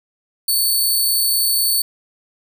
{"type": "tone", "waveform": "10% pulse", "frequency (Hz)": 4468, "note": "C#8", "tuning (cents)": 13, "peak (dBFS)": -8, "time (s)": [0.48, 1.82], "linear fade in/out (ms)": 5, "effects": []}